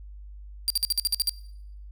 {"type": "tone bursts", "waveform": "sawtooth", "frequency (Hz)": 4728, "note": "D8", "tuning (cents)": 11, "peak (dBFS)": -18, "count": 9, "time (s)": [0.68, 1.294], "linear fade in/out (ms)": 0, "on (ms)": 22, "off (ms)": 52, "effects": ["noise-tail reverb RT60 0.8 s tail -24 dB re dry", "added 50 Hz sine -40 dBFS peak until 1.91 s"]}